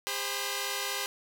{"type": "tone cluster", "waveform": "5% pulse", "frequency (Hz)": [403.9, 524, 988], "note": ["G#4", "C5", "B5"], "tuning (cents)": [-48, 2, 0], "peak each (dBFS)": -24, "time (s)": [0.07, 1.06], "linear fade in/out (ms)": 0, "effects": []}